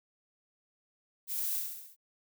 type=noise with echo; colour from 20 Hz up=violet; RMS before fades=-35 dBFS; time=1.27-1.63 s; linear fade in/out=50 ms; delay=67 ms; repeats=5; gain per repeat=-4 dB; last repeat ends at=1.965 s; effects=none